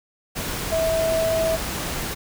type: tone in noise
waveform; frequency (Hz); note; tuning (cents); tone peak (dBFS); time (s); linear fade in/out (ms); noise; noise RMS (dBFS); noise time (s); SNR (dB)
sine; 650; E5; -24; -19; 0.71-1.57; 20; pink; -28; 0.35-2.15; +6
effects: none